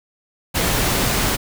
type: noise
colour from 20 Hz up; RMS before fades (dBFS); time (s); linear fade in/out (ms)
pink; -19; 0.54-1.37; 20
effects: none